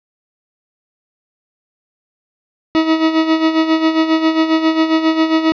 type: tone with tremolo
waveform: 40% pulse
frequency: 320 Hz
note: D#4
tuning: 49 cents sharp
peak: -8 dBFS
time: 2.75-5.52 s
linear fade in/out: 0 ms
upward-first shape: sine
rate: 7.4 Hz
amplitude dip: 65%
effects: resampled to 11025 Hz + 8-bit